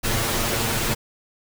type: noise with comb filter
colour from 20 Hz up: pink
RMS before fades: -23 dBFS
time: 0.03-0.95 s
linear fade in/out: 20 ms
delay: 8.8 ms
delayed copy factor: +0.7
effects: none